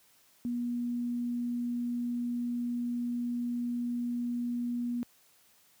sine tone, 240.9 Hz, B3, 43 cents flat, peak -30 dBFS, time 0.45-5.03 s, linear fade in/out 0 ms, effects white hiss -64 dBFS RMS until 5.8 s + high-pass 60 Hz 12 dB/octave

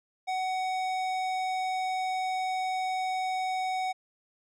sine tone with tanh clipping, 748 Hz, F#5, 19 cents sharp, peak -30 dBFS, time 0.27-3.93 s, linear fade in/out 20 ms, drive 16 dB, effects none

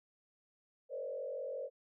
sine tone with frequency modulation, 540 Hz, C#5, 45 cents flat, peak -38 dBFS, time 0.89-1.7 s, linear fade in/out 50 ms, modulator 45.5 Hz, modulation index 1.3, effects none

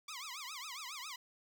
10% pulse tone with vibrato, 1121 Hz, C#6, 19 cents sharp, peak -35 dBFS, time 0.08-1.16 s, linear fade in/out 5 ms, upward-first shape triangle, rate 7.3 Hz, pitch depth 290 cents each way, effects none

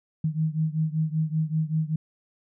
sine beating tone pair, 155.56 / 160.76 Hz, D#3 / E3, 0 / -43 cents, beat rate 5.2 Hz, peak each -25 / -27 dBFS, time 0.24-1.96 s, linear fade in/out 5 ms, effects none

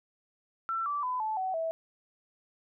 sine tone with pitch steps, 1342 / 1161.6 / 1005.4 / 870.2 / 753.2 / 651.9 Hz, E6 / D6 / B5 / A5 / F#5 / E5, +31 / -19 / +31 / -19 / +31 / -19 cents, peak -29 dBFS, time 0.69-1.71 s, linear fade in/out 0 ms, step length 170 ms, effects none

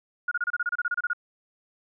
sine tone bursts, 1435 Hz, F6, 47 cents sharp, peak -23 dBFS, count 14, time 0.28-1.133 s, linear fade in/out 5 ms, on 34 ms, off 29 ms, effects none

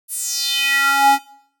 square tone with high-pass filter sweep, 277.2 Hz, C#4, in tune, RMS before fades -17 dBFS, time 0.08-1.19 s, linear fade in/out 50 ms, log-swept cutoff 11000 to 610 Hz, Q 3.8, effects noise-tail reverb RT60 0.6 s tail -18 dB re dry

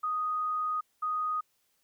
sine tone bursts at uneven times, 1244.5 Hz, D#6, in tune, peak -28 dBFS, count 2, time 0.03-0.81 / 1.02-1.41 s, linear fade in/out 10 ms, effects white hiss -73 dBFS RMS until 1.83 s

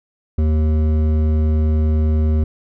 sine tone with hard clipping, 77.5 Hz, D#2, 6 cents flat, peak -15 dBFS, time 0.38-2.44 s, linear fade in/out 5 ms, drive 11 dB, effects none

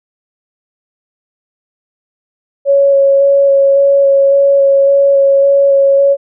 sine tone with vibrato, 554.4 Hz, C#5, in tune, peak -5 dBFS, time 2.65-6.17 s, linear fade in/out 50 ms, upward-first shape square, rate 1.8 Hz, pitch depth 9 cents each way, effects none

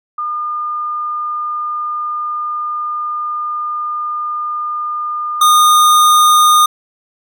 sine / square tone pair in turn, 1212 / 1224.7 Hz, D#6 / D#6, -46 / -28 cents, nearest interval unison, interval 18 cents, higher second, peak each -17 / -7 dBFS, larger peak second, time 0.18-5.41 / 5.41-6.66 s, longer first, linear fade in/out 5 ms, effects none

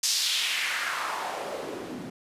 white noise with band-pass filter sweep, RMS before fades -30 dBFS, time 0.03-2.1 s, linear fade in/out 5 ms, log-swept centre 5700 to 210 Hz, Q 2.1, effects resampled to 32000 Hz

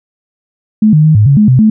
sine tone with pitch steps, 215.1 / 153.1 / 156 / 105.4 / 139.8 / 211 / 128.2 / 217 Hz, A3 / D#3 / D#3 / G#2 / C#3 / G#3 / C3 / A3, -39 / -28 / +5 / +26 / +15 / +28 / -35 / -24 cents, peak -3 dBFS, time 0.82-1.7 s, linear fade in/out 5 ms, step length 110 ms, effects none

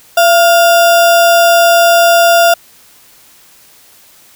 sine tone with sample-and-hold, 681 Hz, F5, 44 cents flat, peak -4 dBFS, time 0.17-2.54 s, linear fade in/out 5 ms, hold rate 2100 Hz, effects white hiss -43 dBFS RMS until 4.35 s

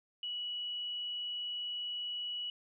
sine tone, 2935 Hz, F#7, 15 cents flat, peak -36 dBFS, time 0.23-2.5 s, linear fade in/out 2 ms, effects none

